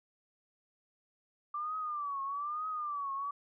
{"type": "tone with vibrato", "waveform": "sine", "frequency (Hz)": 1174.7, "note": "D6", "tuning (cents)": 0, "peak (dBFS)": -34, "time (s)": [1.54, 3.31], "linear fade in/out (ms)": 5, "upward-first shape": "triangle", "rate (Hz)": 1.1, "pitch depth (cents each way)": 140, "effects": []}